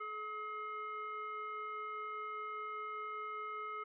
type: tone with frequency modulation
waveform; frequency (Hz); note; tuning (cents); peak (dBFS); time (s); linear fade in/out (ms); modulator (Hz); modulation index
sine; 1276; D#6; +43; -40; 0-3.84; 10; 849; 0.69
effects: none